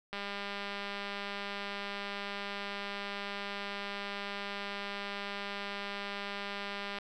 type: click train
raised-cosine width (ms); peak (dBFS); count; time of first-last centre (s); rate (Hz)
0.3; -23; 1379; 0.13-6.986; 201
effects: none